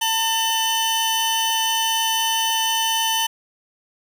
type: tone pair together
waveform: sawtooth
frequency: 899 / 3018 Hz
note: A5 / F#7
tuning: +37 / +34 cents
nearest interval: octave + major sixth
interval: 2097 cents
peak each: -18 dBFS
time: 0.01-3.27 s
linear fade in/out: 10 ms
effects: none